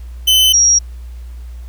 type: tone pair in turn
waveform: 40% pulse / sine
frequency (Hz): 3039 / 5658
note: F#7 / F8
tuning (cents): +46 / +22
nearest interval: major seventh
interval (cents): 1076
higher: second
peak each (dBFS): -7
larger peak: neither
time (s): 0.27-0.53 / 0.53-0.79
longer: neither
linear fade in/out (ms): 10
effects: added 60 Hz sine -27 dBFS peak until 1.68 s + pink hiss -50 dBFS RMS until 1.68 s